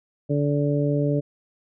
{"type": "harmonic tone", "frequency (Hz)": 144.8, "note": "D3", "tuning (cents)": -24, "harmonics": [1, 2, 3, 4], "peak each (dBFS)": [-22, -25, -27, -28], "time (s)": [0.29, 1.21], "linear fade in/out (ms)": 20, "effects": []}